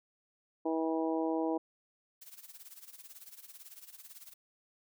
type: harmonic tone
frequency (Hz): 161.4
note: E3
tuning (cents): -36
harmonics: 2 / 3 / 4 / 5 / 6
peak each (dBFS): -32 / -36 / -38 / -40 / -42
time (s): 0.65-1.58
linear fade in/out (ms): 10
type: noise with tremolo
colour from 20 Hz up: blue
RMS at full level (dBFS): -49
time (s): 2.21-4.34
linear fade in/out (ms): 10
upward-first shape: sine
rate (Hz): 18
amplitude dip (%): 80
effects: none